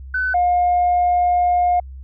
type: tone pair in turn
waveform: sine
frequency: 1509 / 712.2 Hz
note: F#6 / F5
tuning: +34 / +34 cents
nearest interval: octave + minor second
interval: 1300 cents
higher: first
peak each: -17 / -12 dBFS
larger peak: second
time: 0.14-0.34 / 0.34-1.8 s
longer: second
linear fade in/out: 5 ms
effects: tanh soft clip ceiling -10 dBFS + added 66 Hz sine -32 dBFS peak until 2.03 s